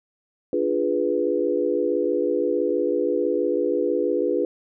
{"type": "chord", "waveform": "sine", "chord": "D diminished seventh", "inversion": "none", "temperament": "equal", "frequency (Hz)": [293.7, 349.2, 415.3, 493.9], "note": ["D4", "F4", "Ab4", "Cb5"], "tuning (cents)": [0, 0, 0, 0], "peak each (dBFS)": [-27, -25, -25, -24], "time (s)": [0.53, 4.45], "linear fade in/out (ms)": 2, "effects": []}